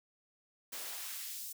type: noise with high-pass filter sweep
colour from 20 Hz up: white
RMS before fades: -43 dBFS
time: 0.72-1.53 s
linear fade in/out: 10 ms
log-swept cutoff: 250 to 7000 Hz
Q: 0.74
effects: none